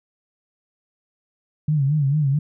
sine tone with vibrato, 144.5 Hz, D3, 28 cents flat, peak -16 dBFS, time 1.68-2.39 s, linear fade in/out 5 ms, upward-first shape sine, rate 4.5 Hz, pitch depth 120 cents each way, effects none

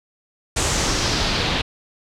pink noise with low-pass filter sweep, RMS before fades -21 dBFS, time 0.56-1.62 s, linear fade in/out 10 ms, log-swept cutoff 8000 to 3500 Hz, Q 2.1, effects none

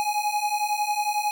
square beating tone pair, 829 / 840 Hz, G#5 / G#5, -3 / +19 cents, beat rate 11 Hz, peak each -28 / -26 dBFS, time 0-1.31 s, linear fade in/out 0 ms, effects none

